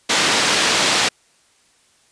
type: band-pass noise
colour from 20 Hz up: white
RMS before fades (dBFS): -17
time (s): 0.09-1.09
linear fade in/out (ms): 10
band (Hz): 170 to 4700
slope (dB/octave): 12
effects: white hiss -57 dBFS RMS until 2.11 s + resampled to 22050 Hz